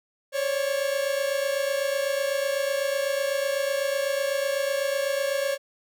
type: tone pair together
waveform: 45% pulse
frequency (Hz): 544 / 572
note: C#5 / D5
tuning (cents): -33 / -46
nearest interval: minor second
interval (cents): 87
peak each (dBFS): -26 / -28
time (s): 0.32-5.58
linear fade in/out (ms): 50
effects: none